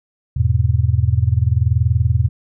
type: chord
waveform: sine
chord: E major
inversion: none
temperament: just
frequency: 82.41 / 103.01 / 123.61 Hz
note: E2 / G#2 / B2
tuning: 0 / -14 / +2 cents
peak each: -17 dBFS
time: 0.36-2.29 s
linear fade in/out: 10 ms
effects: none